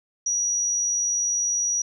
sine tone, 5800 Hz, F#8, 35 cents flat, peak -21 dBFS, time 0.26-1.82 s, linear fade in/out 5 ms, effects none

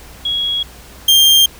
sine / 40% pulse tone pair in turn, 3322 / 3188 Hz, G#7 / G7, 0 / +28 cents, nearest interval minor second, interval 72 cents, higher first, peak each -15 / -6 dBFS, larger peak second, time 0.25-0.63 / 1.08-1.46 s, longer neither, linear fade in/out 5 ms, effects added 60 Hz sine -40 dBFS peak until 1.59 s + pink hiss -39 dBFS RMS until 1.59 s

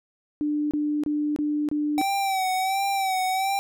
sine tone bursts, 297.4 Hz, D4, 22 cents sharp, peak -22 dBFS, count 5, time 0.41-2.014 s, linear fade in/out 0 ms, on 300 ms, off 26 ms
square tone with vibrato, 768 Hz, G5, 36 cents flat, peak -23 dBFS, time 1.98-3.59 s, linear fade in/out 0 ms, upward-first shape sine, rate 1.4 Hz, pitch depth 54 cents each way
effects none

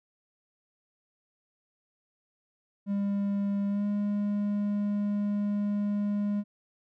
triangle tone with pitch glide, 200.6 to 205.2 Hz, G3 to G#3, +40 to -21 cents, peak -24 dBFS, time 2.86-6.44 s, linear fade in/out 50 ms, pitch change +39 cents, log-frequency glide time 3.68-3.85 s, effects none

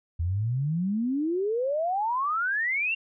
sine exponential sweep, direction up, 80 to 2796 Hz, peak -24 dBFS, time 0.19-2.95 s, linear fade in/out 10 ms, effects none

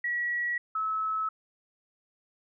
sine tone pair in turn, 1925 / 1296.7 Hz, B6 / E6, -45 / -29 cents, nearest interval perfect fifth, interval 684 cents, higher first, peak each -27 / -27 dBFS, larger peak neither, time 0.04-0.58 / 0.75-1.29 s, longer neither, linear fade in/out 5 ms, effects none

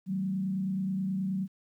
sine tone with frequency modulation, 190.3 Hz, F#3, 49 cents sharp, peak -28 dBFS, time 0.06-1.48 s, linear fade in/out 50 ms, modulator 29.4 Hz, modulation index 0.53, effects 11-bit

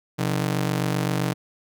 sawtooth ring-modulated tone, 151.1 Hz, D3, 50 cents sharp, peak -15 dBFS, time 0.18-1.34 s, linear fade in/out 20 ms, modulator 23.8 Hz, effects none

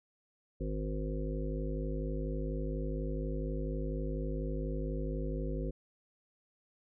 harmonic tone, 52.1 Hz, G#1, 6 cents sharp, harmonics 1 / 3 / 5 / 7 / 9 / 10, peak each -35 / -40 / -42 / -43 / -45 / -45 dBFS, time 0.6-5.71 s, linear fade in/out 10 ms, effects none

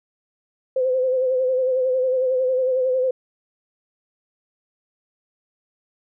sine tone with vibrato, 514 Hz, C5, 31 cents flat, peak -17 dBFS, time 0.76-3.11 s, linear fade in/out 5 ms, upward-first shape sine, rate 11 Hz, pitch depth 43 cents each way, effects none

